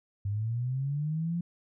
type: linear sweep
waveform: sine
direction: up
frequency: 98 to 174.61 Hz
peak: -28 dBFS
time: 0.25-1.41 s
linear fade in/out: 5 ms
effects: none